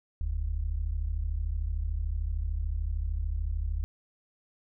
sine tone pair together, 42.61 / 76 Hz, F1 / D#2, -42 / -40 cents, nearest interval minor seventh, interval 1002 cents, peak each -30 / -31 dBFS, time 0.21-3.84 s, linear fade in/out 0 ms, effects none

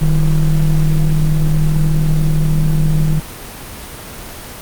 triangle ring-modulated tone, 87.31 Hz, F2, in tune, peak -4 dBFS, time 0.01-3.2 s, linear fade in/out 10 ms, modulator 67.1 Hz, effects pink hiss -30 dBFS RMS until 4.61 s + Opus 24 kbps

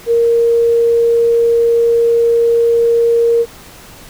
sine tone, 466.2 Hz, A#4, in tune, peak -8 dBFS, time 0.06-3.46 s, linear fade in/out 50 ms, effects pink hiss -37 dBFS RMS until 4.09 s

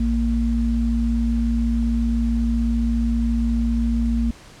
sine tone pair together, 57.33 / 231.8 Hz, A#1 / A#3, -28 / -10 cents, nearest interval 2 octaves, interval 2418 cents, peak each -20 dBFS, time 0-4.31 s, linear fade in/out 5 ms, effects pink hiss -45 dBFS RMS until 4.6 s + low-pass 8000 Hz 12 dB/octave

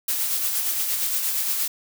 blue noise with tremolo, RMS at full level -23 dBFS, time 0.08-1.68 s, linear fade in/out 5 ms, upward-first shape sine, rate 8.6 Hz, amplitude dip 35%, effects none

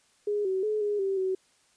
sine tone with pitch steps, 414.1 / 378.7 / 426.9 / 413.6 / 388.4 / 377 Hz, G#4 / F#4 / G#4 / G#4 / G4 / F#4, -5 / +40 / +48 / -7 / -16 / +32 cents, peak -25 dBFS, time 0.27-1.35 s, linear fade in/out 5 ms, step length 180 ms, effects white hiss -65 dBFS RMS until 1.76 s + resampled to 22050 Hz

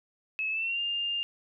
sine tone with pitch glide, 2588 to 2806 Hz, E7 to F7, -32 to +8 cents, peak -28 dBFS, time 0.39-1.23 s, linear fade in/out 0 ms, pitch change +140 cents, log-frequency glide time 0.5-0.8 s, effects none

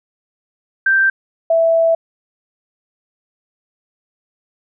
sine tone pair in turn, 1568 / 659.3 Hz, G6 / E5, 0 / 0 cents, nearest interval octave + minor third, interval 1500 cents, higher first, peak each -10 dBFS, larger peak neither, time 0.86-1.1 / 1.5-1.95 s, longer second, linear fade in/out 5 ms, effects none

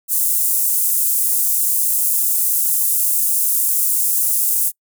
pink high-pass noise, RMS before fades -17 dBFS, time 0.08-4.72 s, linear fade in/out 50 ms, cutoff 9000 Hz, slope 24 dB/octave, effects noise-tail reverb RT60 0.1 s tail -26 dB re dry

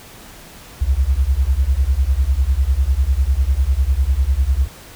sine beating tone pair, 61.74 / 71.74 Hz, B1 / D2, 0 / -40 cents, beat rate 10 Hz, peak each -16 dBFS, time 0.81-4.68 s, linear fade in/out 10 ms, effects pink hiss -40 dBFS RMS until 4.95 s

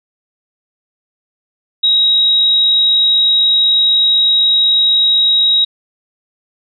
sine tone, 3813 Hz, A#7, 38 cents sharp, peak -8 dBFS, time 1.83-5.65 s, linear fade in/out 10 ms, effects none

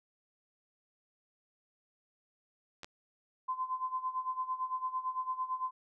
clicks, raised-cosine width 0.2 ms, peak -27 dBFS, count 2, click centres 2.833 / 2.845 s
sine tone with tremolo, 1029 Hz, C6, 29 cents flat, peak -30 dBFS, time 3.48-5.71 s, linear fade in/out 10 ms, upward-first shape sine, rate 8.9 Hz, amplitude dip 80%
effects none

